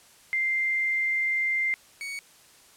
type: tone pair in turn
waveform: sine / 40% pulse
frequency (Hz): 2093 / 2233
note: C7 / C#7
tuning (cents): 0 / +12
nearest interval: minor second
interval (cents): 112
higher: second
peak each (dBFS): -23 / -32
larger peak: first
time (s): 0.33-1.74 / 2.01-2.19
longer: first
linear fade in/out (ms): 0
effects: white hiss -55 dBFS RMS until 2.76 s + low-pass 11000 Hz 12 dB/octave